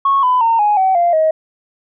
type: tone with pitch steps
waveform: sine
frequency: 1100 / 1002.9 / 914.4 / 833.6 / 760.1 / 693 / 631.8 Hz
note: C#6 / B5 / A#5 / G#5 / F#5 / F5 / D#5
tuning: -14 / +26 / -34 / +6 / +46 / -14 / +26 cents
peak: -9 dBFS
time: 0.05-1.31 s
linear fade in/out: 5 ms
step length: 180 ms
effects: tanh soft clip ceiling -5 dBFS